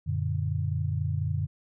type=chord; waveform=sine; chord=Gb augmented; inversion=none; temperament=equal; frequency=92.5 / 116.54 / 146.83 Hz; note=Gb2 / Bb2 / D3; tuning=0 / 0 / 0 cents; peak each=-29 / -32 / -30 dBFS; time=0.06-1.47 s; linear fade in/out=20 ms; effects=none